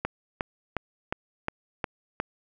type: click train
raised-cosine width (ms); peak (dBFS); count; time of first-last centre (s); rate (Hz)
0.5; -12; 7; 0.05-2.201; 2.79
effects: none